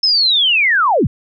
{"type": "linear sweep", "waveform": "sine", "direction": "down", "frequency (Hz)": [5274, 68.3], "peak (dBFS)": -10, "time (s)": [0.03, 1.07], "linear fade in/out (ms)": 5, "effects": []}